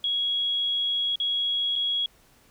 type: tone with dropouts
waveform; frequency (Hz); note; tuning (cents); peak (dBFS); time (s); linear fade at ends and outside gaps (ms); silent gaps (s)
sine; 3322; G#7; 0; -23; 0.04-2.06; 2; 1.157-1.2 / 1.756-1.76
effects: pink hiss -59 dBFS RMS until 2.5 s